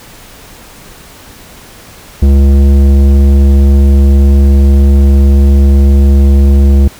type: tone with tanh clipping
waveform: sine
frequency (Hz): 69.3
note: C#2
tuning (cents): 0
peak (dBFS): -4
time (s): 2.22-6.88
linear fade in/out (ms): 5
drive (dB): 13
effects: pink hiss -34 dBFS RMS until 6.99 s